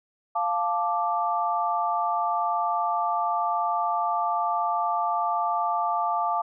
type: chord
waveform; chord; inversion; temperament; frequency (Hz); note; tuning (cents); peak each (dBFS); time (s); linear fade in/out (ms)
sine; D minor; first; equal with one note detuned; 698.5 / 877.5 / 1174.7; F5 / A5 / D6; 0 / -5 / 0; -27; 0.35-6.42; 10
effects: none